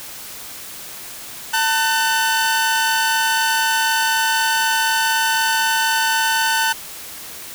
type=tone pair together; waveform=sawtooth; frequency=895.4 / 1507 Hz; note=A5 / F#6; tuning=+30 / +31 cents; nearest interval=major sixth; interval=901 cents; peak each=-15 dBFS; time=1.53-6.73 s; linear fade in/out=10 ms; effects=white hiss -34 dBFS RMS until 7.54 s